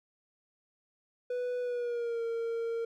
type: tone with pitch glide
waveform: triangle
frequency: 493.9 to 460.8 Hz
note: B4 to A#4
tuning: 0 to -20 cents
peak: -29 dBFS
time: 1.3-2.85 s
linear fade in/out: 5 ms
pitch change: -120 cents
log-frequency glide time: 1.61-2.23 s
effects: none